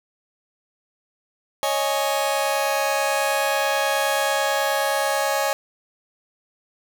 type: chord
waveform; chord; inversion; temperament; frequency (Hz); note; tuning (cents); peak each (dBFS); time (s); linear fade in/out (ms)
sawtooth; C# suspended second; none; just; 554.4 / 623.7 / 831.5; C#5 / D#5 / G#5; 0 / +4 / +2; -20 / -22 / -20; 1.63-5.53; 0
effects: 9-bit